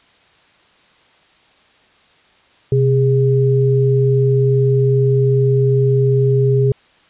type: tone pair together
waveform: sine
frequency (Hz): 128.9 / 409.2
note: C3 / G#4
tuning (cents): -26 / -26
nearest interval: octave + minor sixth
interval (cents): 2000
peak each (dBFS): -12 / -15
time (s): 2.72-6.72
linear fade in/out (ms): 2
effects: white hiss -52 dBFS RMS until 7.09 s + resampled to 8000 Hz